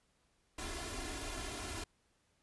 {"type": "noise with comb filter", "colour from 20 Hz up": "pink", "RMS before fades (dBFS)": -42, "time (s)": [0.58, 1.84], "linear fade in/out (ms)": 5, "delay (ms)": 2.9, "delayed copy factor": 0.9, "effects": ["pink hiss -75 dBFS RMS until 2.42 s", "resampled to 24000 Hz"]}